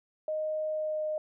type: tone with pitch glide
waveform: sine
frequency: 620 to 615.7 Hz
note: D#5 to D#5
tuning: -6 to -18 cents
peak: -29 dBFS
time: 0.28-1.18 s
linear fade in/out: 2 ms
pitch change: -12 cents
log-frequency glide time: 0.7-1.03 s
effects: none